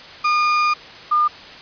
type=tone pair in turn; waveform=35% pulse / sine; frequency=1215 / 1209.3 Hz; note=D#6 / D#6; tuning=-42 / -50 cents; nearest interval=unison; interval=8 cents; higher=first; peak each=-13 dBFS; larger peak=neither; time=0.24-0.74 / 1.11-1.28 s; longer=first; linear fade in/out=10 ms; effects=white hiss -38 dBFS RMS until 1.61 s + resampled to 11025 Hz